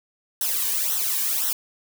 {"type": "noise with flanger", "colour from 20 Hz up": "blue", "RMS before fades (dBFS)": -24, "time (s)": [0.41, 1.53], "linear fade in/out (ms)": 2, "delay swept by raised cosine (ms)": [0.42, 1.52], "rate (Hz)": 1.9, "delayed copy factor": -0.8, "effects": []}